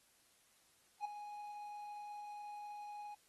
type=tone with ADSR envelope; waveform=triangle; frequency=830.6 Hz; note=G#5; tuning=in tune; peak=-33 dBFS; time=1-3.15 s; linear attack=50 ms; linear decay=7 ms; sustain=-11 dB; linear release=12 ms; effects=white hiss -71 dBFS RMS until 3.28 s + AAC 32 kbps